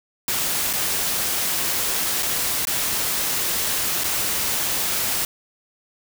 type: noise with dropouts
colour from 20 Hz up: white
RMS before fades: -23 dBFS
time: 0.28-5.25 s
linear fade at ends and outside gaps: 1 ms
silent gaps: 0.73-0.735 / 2.225-2.229 / 2.652-2.671 / 4.036-4.041 s
effects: none